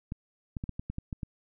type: clicks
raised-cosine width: 5 ms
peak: -22 dBFS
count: 9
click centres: 0.121 / 0.568 / 0.639 / 0.693 / 0.795 / 0.9 / 0.984 / 1.128 / 1.232 s
effects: none